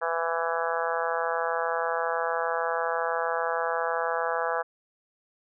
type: harmonic tone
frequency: 166.3 Hz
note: E3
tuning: 16 cents sharp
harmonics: 3 / 4 / 5 / 6 / 7 / 8 / 9 / 10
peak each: -31 / -32 / -33 / -34 / -34 / -35 / -36 / -36 dBFS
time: 0.01-4.63 s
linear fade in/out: 20 ms
effects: none